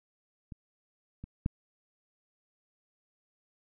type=clicks; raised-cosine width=5 ms; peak=-30 / -29 / -16 dBFS; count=3; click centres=0.522 / 1.24 / 1.461 s; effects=none